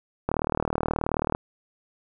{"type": "click train", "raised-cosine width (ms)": 1, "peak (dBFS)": -10, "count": 42, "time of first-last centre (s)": [0.29, 1.349], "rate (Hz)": 38.7, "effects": []}